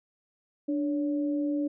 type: tone pair together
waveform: sine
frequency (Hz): 293.7 / 562.2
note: D4 / C#5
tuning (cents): 0 / +24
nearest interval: major seventh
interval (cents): 1124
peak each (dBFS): -26 / -36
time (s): 0.68-1.68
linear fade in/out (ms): 10
effects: none